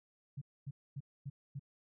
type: tone bursts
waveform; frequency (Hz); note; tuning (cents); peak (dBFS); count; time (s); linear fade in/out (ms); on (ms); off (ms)
sine; 138.59; C#3; 0; -39; 5; 0.37-1.595; 10; 45; 250
effects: none